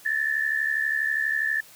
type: tone pair together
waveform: sine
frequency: 1740 / 1812.3 Hz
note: A6 / A#6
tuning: -20 / -49 cents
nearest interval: minor second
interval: 71 cents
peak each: -24 / -27 dBFS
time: 0.05-1.61 s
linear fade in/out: 10 ms
effects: white hiss -50 dBFS RMS until 1.75 s